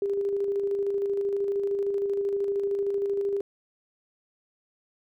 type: tone with tremolo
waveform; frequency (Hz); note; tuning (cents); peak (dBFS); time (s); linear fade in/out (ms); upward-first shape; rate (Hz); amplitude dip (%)
sine; 399.8; G4; +34; -23; 0.02-3.41; 2; square; 13; 30
effects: none